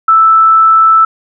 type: tone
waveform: sine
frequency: 1318.5 Hz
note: E6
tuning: in tune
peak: -3 dBFS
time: 0.08-1.05 s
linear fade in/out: 5 ms
effects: none